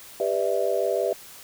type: chord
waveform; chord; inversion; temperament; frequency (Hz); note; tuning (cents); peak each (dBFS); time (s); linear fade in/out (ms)
sine; E minor seventh; first; just; 395.6 / 494.4 / 593.3 / 659.3; G4 / B4 / D5 / E5; +16 / +2 / +18 / 0; -27; 0.2-1.13; 2
effects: white hiss -45 dBFS RMS until 1.43 s